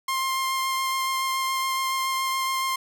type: tone with vibrato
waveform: sawtooth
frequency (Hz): 1058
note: C6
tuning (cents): +19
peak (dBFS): -20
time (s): 0.08-2.76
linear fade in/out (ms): 5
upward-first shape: sine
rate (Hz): 7.1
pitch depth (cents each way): 9
effects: none